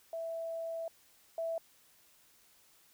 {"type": "tone pair in turn", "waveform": "sine", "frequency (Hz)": [659.3, 659.3], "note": ["E5", "E5"], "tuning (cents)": [0, 0], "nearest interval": "unison", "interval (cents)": 0, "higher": "neither", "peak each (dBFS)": [-36, -33], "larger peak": "second", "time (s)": [[0.13, 0.88], [1.38, 1.58]], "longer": "first", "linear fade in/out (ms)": 2, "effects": ["white hiss -65 dBFS RMS until 2.93 s"]}